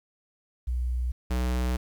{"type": "tone pair in turn", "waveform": ["sine", "square"], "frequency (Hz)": [61.5, 62.11], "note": ["B1", "B1"], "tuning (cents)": [-7, 10], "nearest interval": "unison", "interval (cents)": 17, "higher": "second", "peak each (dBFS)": -25, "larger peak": "neither", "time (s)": [[0.67, 1.12], [1.3, 1.77]], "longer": "second", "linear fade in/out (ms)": 10, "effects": ["10-bit"]}